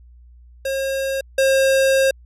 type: tone pair in turn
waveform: square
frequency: 539 / 535.9 Hz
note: C#5 / C5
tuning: -49 / +41 cents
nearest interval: unison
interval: 10 cents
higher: first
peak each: -21 / -14 dBFS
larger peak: second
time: 0.65-1.21 / 1.38-2.11 s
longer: second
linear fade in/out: 5 ms
effects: added 60 Hz sine -43 dBFS peak until 2.25 s + resampled to 32000 Hz